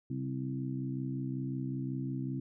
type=harmonic tone with a mistuned harmonic; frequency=65.41 Hz; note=C2; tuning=in tune; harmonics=2 / 3 / 4 / 5; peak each=-36 / -43 / -38 / -43 dBFS; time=0.1-2.4 s; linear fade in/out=5 ms; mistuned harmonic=2; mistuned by=+43 cents; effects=none